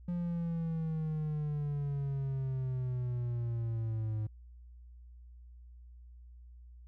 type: exponential sweep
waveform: triangle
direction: down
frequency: 176.1 to 107 Hz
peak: -30 dBFS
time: 0.08-4.27 s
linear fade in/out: 5 ms
effects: added 60 Hz sine -50 dBFS peak until 6.87 s